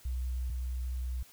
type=tone pair in turn; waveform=sine; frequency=62.6 / 62.6 Hz; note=B1 / B1; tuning=+24 / +24 cents; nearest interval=unison; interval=0 cents; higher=neither; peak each=-31 / -32 dBFS; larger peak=first; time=0.05-0.5 / 0.5-1.23 s; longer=second; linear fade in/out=5 ms; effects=white hiss -58 dBFS RMS until 1.32 s